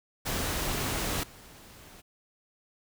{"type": "noise with level steps", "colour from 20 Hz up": "pink", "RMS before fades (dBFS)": [-31, -51], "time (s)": [0.25, 2.02], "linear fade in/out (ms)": 20, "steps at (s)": 1.23, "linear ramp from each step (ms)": 5, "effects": []}